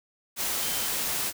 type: tone in noise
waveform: sine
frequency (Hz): 3100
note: G7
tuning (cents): -20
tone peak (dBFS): -39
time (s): 0.59-0.91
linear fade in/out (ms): 50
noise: white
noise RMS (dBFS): -29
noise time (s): 0.36-1.33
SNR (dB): -13
effects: none